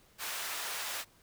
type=high-pass noise; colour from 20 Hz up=pink; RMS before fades=-38 dBFS; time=0.18-1.05 s; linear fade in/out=50 ms; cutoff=970 Hz; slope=12 dB/octave; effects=pink hiss -64 dBFS RMS until 1.22 s